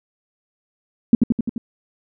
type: tone with echo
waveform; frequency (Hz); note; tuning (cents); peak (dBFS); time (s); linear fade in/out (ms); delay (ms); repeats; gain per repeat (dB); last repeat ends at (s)
sine; 232.3; A#3; -6; -6; 1.13-1.15; 2; 86; 5; -3; 1.58
effects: none